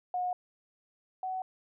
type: tone pair in turn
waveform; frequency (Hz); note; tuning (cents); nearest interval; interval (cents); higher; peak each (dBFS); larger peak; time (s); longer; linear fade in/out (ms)
sine; 724 / 749.1; F#5 / F#5; -38 / +21; minor second; 59; second; -29 / -32; first; 0.14-0.33 / 1.23-1.42; neither; 2
effects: none